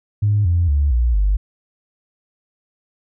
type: tone with pitch steps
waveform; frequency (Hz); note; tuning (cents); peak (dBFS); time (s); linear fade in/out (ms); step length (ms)
sine; 103.83 / 86.31 / 71.74 / 59.63 / 49.57; G#2 / F2 / D2 / A#1 / G1; 0 / -20 / -40 / +40 / +20; -12; 0.22-1.37; 10; 230
effects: tanh soft clip ceiling -8 dBFS